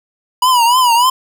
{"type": "tone with vibrato", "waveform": "square", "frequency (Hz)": 976, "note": "B5", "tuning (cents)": -21, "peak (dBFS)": -9, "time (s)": [0.42, 1.1], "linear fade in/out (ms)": 5, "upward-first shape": "triangle", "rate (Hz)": 3.4, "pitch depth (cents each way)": 120, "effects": []}